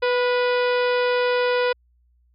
harmonic tone with a mistuned harmonic, 493.9 Hz, B4, in tune, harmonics 1 / 2 / 3 / 4 / 5 / 6 / 7 / 8 / 9 / 10, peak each -19 / -27 / -28 / -33 / -32 / -37 / -37 / -39 / -43 / -41 dBFS, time 0.02-1.73 s, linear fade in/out 10 ms, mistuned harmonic 3, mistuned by -31 cents, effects added 60 Hz sine -58 dBFS peak until 2.34 s

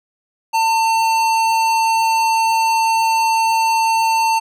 sine tone with hard clipping, 899 Hz, A5, 37 cents sharp, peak -15 dBFS, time 0.53-4.4 s, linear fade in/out 20 ms, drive 17 dB, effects none

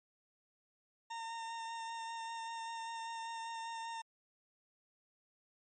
40% pulse tone with vibrato, 914 Hz, A#5, 34 cents flat, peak -40 dBFS, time 1.1-4.02 s, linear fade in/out 10 ms, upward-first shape sine, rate 5.1 Hz, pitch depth 14 cents each way, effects MP3 32 kbps

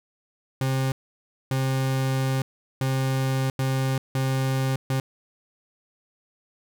40% pulse tone bursts at uneven times, 132.8 Hz, C3, 26 cents sharp, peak -21 dBFS, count 6, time 0.61-0.92 / 1.51-2.42 / 2.81-3.5 / 3.59-3.98 / 4.15-4.76 / 4.9-5 s, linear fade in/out 2 ms, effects none

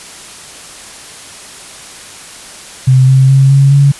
sine tone with pitch steps, 130 / 132.58 / 135.21 / 137.89 / 140.62 Hz, C3 / C3 / C#3 / C#3 / C#3, -11 / +23 / -43 / -9 / +25 cents, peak -3 dBFS, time 2.87-3.92 s, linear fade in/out 10 ms, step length 210 ms, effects white hiss -31 dBFS RMS until 3.99 s + resampled to 24000 Hz

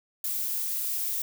violet noise, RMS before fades -30 dBFS, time 0.24-1.22 s, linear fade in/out 2 ms, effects none

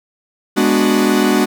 45% pulse chord, G# half-diminished seventh, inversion none, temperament equal, 207.7 / 246.9 / 293.7 / 370 Hz, G#3 / B3 / D4 / F#4, 0 / 0 / 0 / 0 cents, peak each -17 dBFS, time 0.56-1.46 s, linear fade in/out 20 ms, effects none

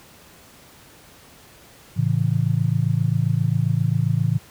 sine chord, A major, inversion none, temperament just, 110 / 137.5 / 165 Hz, A2 / C#3 / E3, 0 / -14 / +2 cents, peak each -21 / -21 / -23 dBFS, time 1.96-4.39 s, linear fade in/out 20 ms, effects pink hiss -48 dBFS RMS until 4.5 s + high-pass 60 Hz 12 dB/octave

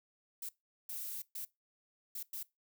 violet noise bursts at uneven times, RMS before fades -42 dBFS, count 5, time 0.42-0.49 / 0.89-1.22 / 1.35-1.45 / 2.15-2.23 / 2.33-2.43 s, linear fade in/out 5 ms, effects noise-tail reverb RT60 0.2 s tail -21 dB re dry

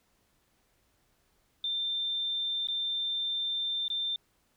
sine tone with dropouts, 3580 Hz, A7, 29 cents sharp, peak -29 dBFS, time 1.64-4.16 s, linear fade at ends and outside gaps 2 ms, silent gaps 2.672-2.685 / 3.881-3.901 s, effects pink hiss -71 dBFS RMS until 4.56 s

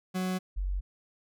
40% pulse / sine tone pair in turn, 185 / 46.84 Hz, F#3 / F#1, 0 / +22 cents, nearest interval 2 octaves, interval 2378 cents, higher first, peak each -28 dBFS, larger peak neither, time 0.14-0.39 / 0.56-0.81 s, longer neither, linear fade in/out 20 ms, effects none

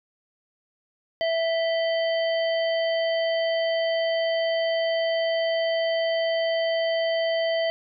harmonic tone with a mistuned harmonic, 659 Hz, E5, 1 cent flat, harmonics 1 / 3 / 5 / 7, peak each -22 / -32 / -33 / -38 dBFS, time 1.21-7.7 s, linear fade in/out 0 ms, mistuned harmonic 5, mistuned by -110 cents, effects none

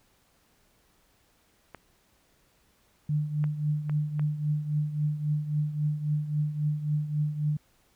clicks, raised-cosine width 0.5 ms, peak -26 dBFS, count 4, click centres 1.747 / 3.441 / 3.896 / 4.195 s
sine tone with tremolo, 150 Hz, D3, 37 cents sharp, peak -22 dBFS, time 3.09-7.57 s, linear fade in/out 5 ms, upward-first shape triangle, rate 3.7 Hz, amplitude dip 75%
effects pink hiss -66 dBFS RMS until 7.95 s

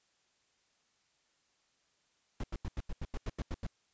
brown noise bursts, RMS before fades -36 dBFS, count 11, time 2.4-3.666 s, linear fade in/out 2 ms, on 36 ms, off 87 ms, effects white hiss -74 dBFS RMS until 3.93 s + resampled to 16000 Hz

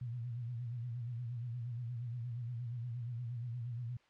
sine tone with vibrato, 119.7 Hz, A#2, 46 cents sharp, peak -38 dBFS, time 0.01-3.97 s, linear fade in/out 5 ms, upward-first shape sine, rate 8.5 Hz, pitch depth 82 cents each way, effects white hiss -69 dBFS RMS until 4.09 s + low-pass 3000 Hz 12 dB/octave

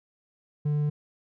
sine tone with hard clipping, 148.1 Hz, D3, 15 cents sharp, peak -24 dBFS, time 0.65-0.9 s, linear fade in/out 10 ms, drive 3 dB, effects none

